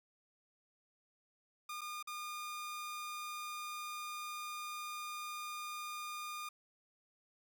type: tone with dropouts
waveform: sawtooth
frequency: 1214 Hz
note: D#6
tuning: 43 cents flat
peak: -38 dBFS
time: 1.69-6.49 s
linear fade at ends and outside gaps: 5 ms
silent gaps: 1.81-1.815 / 2.027-2.072 s
effects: none